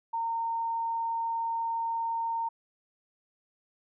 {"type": "tone", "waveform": "sine", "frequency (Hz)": 917, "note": "A#5", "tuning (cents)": -29, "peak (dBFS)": -28, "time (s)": [0.13, 2.49], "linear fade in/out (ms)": 10, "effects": []}